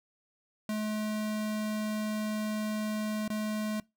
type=tone with dropouts; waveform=square; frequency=213.9 Hz; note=A3; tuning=49 cents flat; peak=-31 dBFS; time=0.69-3.8 s; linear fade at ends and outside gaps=2 ms; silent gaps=3.279-3.301 s; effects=noise-tail reverb RT60 0.2 s tail -22 dB re dry